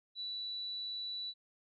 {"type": "tone", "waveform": "sine", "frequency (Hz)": 3951, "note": "B7", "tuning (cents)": 0, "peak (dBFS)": -38, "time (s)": [0.15, 1.34], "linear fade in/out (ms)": 50, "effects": []}